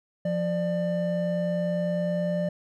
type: tone pair together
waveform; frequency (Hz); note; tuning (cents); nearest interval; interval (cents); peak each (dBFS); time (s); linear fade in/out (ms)
triangle; 175.1 / 595.3; F3 / D5; +5 / +23; octave + major sixth; 2118; -25; 0.25-2.49; 5
effects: none